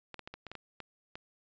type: clicks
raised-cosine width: 0.3 ms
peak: -27 dBFS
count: 9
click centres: 0.143 / 0.193 / 0.275 / 0.34 / 0.467 / 0.516 / 0.553 / 0.803 / 1.155 s
effects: resampled to 16000 Hz